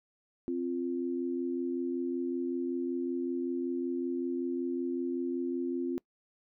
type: tone pair together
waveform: sine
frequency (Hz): 262.2 / 347.5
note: C4 / F4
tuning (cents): +4 / -9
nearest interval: perfect fourth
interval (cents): 487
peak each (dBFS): -33 / -33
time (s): 0.48-5.98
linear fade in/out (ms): 0
effects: noise-tail reverb RT60 0.1 s tail -24 dB re dry